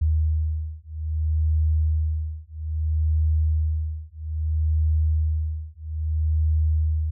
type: beating tone pair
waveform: sine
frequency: 77.78 / 78.39 Hz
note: D#2 / D#2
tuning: 0 / +13 cents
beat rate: 0.61 Hz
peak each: -23 dBFS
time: 0.01-7.11 s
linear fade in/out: 10 ms
effects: none